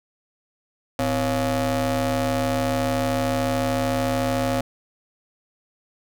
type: ring-modulated tone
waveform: 25% pulse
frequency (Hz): 146.9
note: D3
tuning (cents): +1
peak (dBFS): -14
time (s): 0.99-4.61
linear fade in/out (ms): 2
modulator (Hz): 404
effects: none